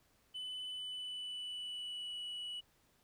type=tone with pitch glide; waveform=sine; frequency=3006 to 2942 Hz; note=F#7 to F#7; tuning=+27 to -11 cents; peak=-38 dBFS; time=0.34-2.61 s; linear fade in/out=20 ms; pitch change=-38 cents; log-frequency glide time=0.72-2.17 s; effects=tanh soft clip ceiling -40 dBFS + pink hiss -72 dBFS RMS until 3.03 s